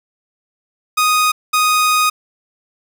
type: tone bursts at uneven times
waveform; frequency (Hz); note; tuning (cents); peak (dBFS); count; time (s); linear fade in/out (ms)
sawtooth; 1244.5; D#6; 0; -8; 2; 0.97-1.32 / 1.53-2.1; 10
effects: none